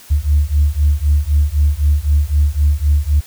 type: beating tone pair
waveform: sine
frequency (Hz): 71.6 / 75.5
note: D2 / D2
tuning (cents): -43 / +48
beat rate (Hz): 3.9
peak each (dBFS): -13 / -13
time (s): 0.1-3.21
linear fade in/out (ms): 20
effects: tanh soft clip ceiling -4 dBFS + white hiss -41 dBFS RMS until 3.26 s